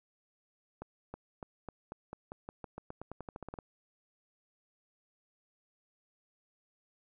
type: accelerating click train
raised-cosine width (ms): 1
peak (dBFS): -28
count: 20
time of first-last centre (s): 0.82-3.588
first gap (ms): 320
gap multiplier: 0.9
effects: none